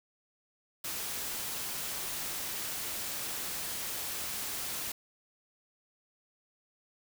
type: noise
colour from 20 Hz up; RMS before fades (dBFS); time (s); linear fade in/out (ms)
white; -37; 0.84-4.92; 5
effects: none